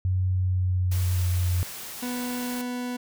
sine tone with pitch glide, 92.6 to 89.86 Hz, F#2 to F2, +2 to +50 cents, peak -21 dBFS, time 0.05-1.63 s, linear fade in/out 0 ms, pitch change -52 cents, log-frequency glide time 0.29-1.43 s
white noise, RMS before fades -38 dBFS, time 0.91-2.62 s, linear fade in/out 10 ms
40% pulse tone, 246.9 Hz, B3, in tune, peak -28 dBFS, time 2.02-2.97 s, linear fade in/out 10 ms
effects none

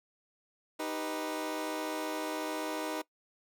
20% pulse chord, Eb augmented, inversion none, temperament equal, 311.1 / 392 / 493.9 Hz, Eb4 / G4 / B4, 0 / 0 / 0 cents, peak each -31 / -37 / -35 dBFS, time 0.79-3.02 s, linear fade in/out 10 ms, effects noise-tail reverb RT60 0.1 s tail -20 dB re dry

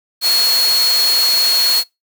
sine tone in noise, 4320 Hz, C#8, 45 cents flat, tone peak -12 dBFS, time 0.21-1.84 s, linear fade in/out 50 ms, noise white, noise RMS -20 dBFS, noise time 0.21-1.84 s, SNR +5 dB, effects noise-tail reverb RT60 0.2 s tail -24 dB re dry + high-pass 400 Hz 12 dB/octave

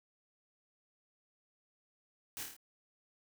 white noise with echo, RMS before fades -43 dBFS, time 2.37-2.43 s, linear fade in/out 0 ms, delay 27 ms, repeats 5, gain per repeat -3 dB, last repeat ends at 2.565 s, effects none

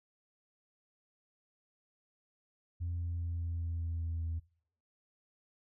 sine tone with pitch steps, 86.2 / 85.6 / 85.01 / 84.43 / 83.84 / 83.26 / 82.69 / 82.12 Hz, F2 / F2 / F2 / E2 / E2 / E2 / E2 / E2, -22 / -34 / -46 / +42 / +30 / +18 / +6 / -6 cents, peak -32 dBFS, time 2.8-4.4 s, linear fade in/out 20 ms, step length 200 ms, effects noise-tail reverb RT60 0.6 s tail -24 dB re dry + tanh soft clip ceiling -31 dBFS

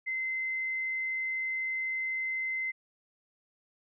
sine tone, 2064 Hz, C7, 24 cents flat, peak -30 dBFS, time 0.06-2.72 s, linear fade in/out 20 ms, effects none

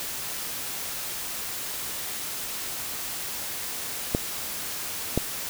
clicks, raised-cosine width 2 ms, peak -8 dBFS, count 2, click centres 4.149 / 5.176 s, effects white hiss -33 dBFS RMS until 5.49 s

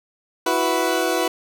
20% pulse chord, E suspended second, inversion none, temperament equal, 329.6 / 370 / 493.9 Hz, E4 / F#4 / B4, 0 / 0 / 0 cents, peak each -18 dBFS, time 0.46-1.28 s, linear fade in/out 5 ms, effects none

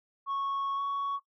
sine tone with pitch glide, 1104 to 1116.8 Hz, C#6 to C#6, -7 to +13 cents, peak -27 dBFS, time 0.26-1.2 s, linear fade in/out 50 ms, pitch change +20 cents, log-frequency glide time 0.76-0.81 s, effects noise-tail reverb RT60 0.1 s tail -19 dB re dry + tanh soft clip ceiling -28 dBFS

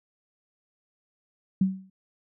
sine tone with exponential decay, 190 Hz, F#3, 46 cents sharp, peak -16 dBFS, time 1.61-1.9 s, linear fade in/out 5 ms, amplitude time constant 62 ms, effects none

